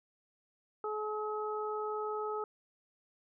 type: harmonic tone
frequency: 426 Hz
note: G#4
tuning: 44 cents sharp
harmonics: 1 / 2 / 3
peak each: -36 / -41 / -39 dBFS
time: 0.84-2.44 s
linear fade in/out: 2 ms
effects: none